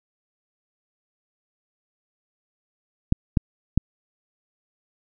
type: clicks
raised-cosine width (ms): 5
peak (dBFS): -4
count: 3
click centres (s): 3.124 / 3.372 / 3.776
effects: none